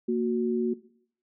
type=tone pair together; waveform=sine; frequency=231.8 / 367.7 Hz; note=A#3 / F#4; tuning=-10 / -11 cents; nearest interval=minor sixth; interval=799 cents; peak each=-26 dBFS; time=0.08-0.74 s; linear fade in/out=10 ms; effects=noise-tail reverb RT60 0.6 s tail -18 dB re dry